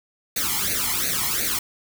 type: noise with flanger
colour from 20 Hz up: white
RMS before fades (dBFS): -24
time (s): 0.36-1.59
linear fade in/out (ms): 5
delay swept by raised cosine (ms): 0.47 to 0.97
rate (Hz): 2.8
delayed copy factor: +0.85
effects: none